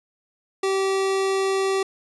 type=tone pair together; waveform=square; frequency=386.5 / 773 Hz; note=G4 / G5; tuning=-24 / -24 cents; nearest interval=octave; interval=1200 cents; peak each=-21 / -32 dBFS; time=0.63-1.83 s; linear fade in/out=5 ms; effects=resampled to 22050 Hz